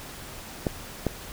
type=clicks; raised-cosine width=2 ms; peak=-10 dBFS; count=2; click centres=0.668 / 1.067 s; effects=pink hiss -41 dBFS RMS until 1.32 s

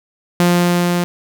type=tone with level ramp; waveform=sawtooth; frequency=175.4 Hz; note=F3; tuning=8 cents sharp; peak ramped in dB=-6 to -11 dBFS; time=0.4-1.04 s; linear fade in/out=0 ms; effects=none

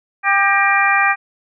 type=harmonic tone with a mistuned harmonic; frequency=396.8 Hz; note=G4; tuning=21 cents sharp; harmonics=2 / 3 / 4 / 5 / 6; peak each=-18 / -18 / -18 / -18 / -18 dBFS; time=0.23-1.16 s; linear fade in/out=50 ms; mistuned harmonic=5; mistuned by=-75 cents; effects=none

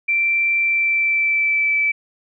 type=tone with pitch glide; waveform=sine; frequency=2349 to 2313 Hz; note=D7 to D7; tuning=0 to -27 cents; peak=-15 dBFS; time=0.08-1.92 s; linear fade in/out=10 ms; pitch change=-27 cents; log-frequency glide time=0.59-1.77 s; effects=none

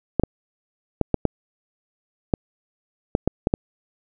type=clicks; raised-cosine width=2 ms; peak=-4 dBFS; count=10; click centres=0.197 / 0.236 / 1.013 / 1.143 / 1.253 / 2.338 / 3.151 / 3.276 / 3.471 / 3.539 s; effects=none

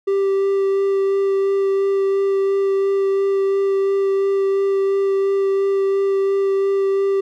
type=tone with vibrato; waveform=triangle; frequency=392 Hz; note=G4; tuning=in tune; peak=-13 dBFS; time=0.07-7.21 s; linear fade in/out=10 ms; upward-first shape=sine; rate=2.9 Hz; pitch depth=9 cents each way; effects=none

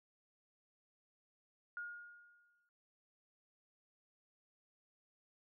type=tone with exponential decay; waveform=sine; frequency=1428 Hz; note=F6; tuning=38 cents sharp; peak=-40 dBFS; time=1.77-2.69 s; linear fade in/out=1 ms; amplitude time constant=200 ms; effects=none

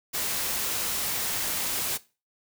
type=noise; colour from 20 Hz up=white; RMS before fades=-29 dBFS; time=0.13-1.98 s; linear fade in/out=20 ms; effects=noise-tail reverb RT60 0.3 s tail -18 dB re dry

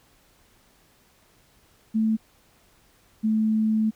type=tone pair in turn; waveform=sine; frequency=220 / 218.1 Hz; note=A3 / A3; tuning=0 / -15 cents; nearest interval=unison; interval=15 cents; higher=first; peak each=-19 / -19 dBFS; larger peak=neither; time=1.94-2.17 / 3.23-3.91 s; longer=second; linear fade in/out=20 ms; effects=pink hiss -60 dBFS RMS until 3.95 s

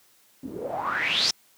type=noise with low-pass filter sweep; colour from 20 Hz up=white; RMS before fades=-27 dBFS; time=0.43-1.31 s; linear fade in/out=5 ms; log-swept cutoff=230 to 5600 Hz; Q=7.9; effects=white hiss -60 dBFS RMS until 1.57 s + high-pass 100 Hz 12 dB/octave

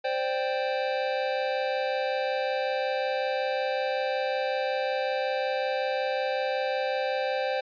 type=chord; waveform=square; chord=C suspended second; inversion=none; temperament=just; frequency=523.3 / 588.7 / 784.9 Hz; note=C5 / D5 / G5; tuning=0 / +4 / +2 cents; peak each=-29 / -34 / -32 dBFS; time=0.04-7.61 s; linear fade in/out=10 ms; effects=resampled to 11025 Hz

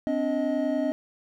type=tone cluster; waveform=triangle; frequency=258.2 / 288.5 / 627 Hz; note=C4 / D4 / D#5; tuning=-23 / -31 / +13 cents; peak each=-26 dBFS; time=0.07-0.92 s; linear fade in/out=0 ms; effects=none

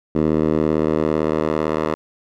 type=tone with band-pass filter sweep; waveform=10% pulse; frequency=77.78 Hz; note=D#2; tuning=in tune; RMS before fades=-19 dBFS; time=0.15-1.95 s; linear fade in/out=5 ms; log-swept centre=310 to 750 Hz; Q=0.99; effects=none

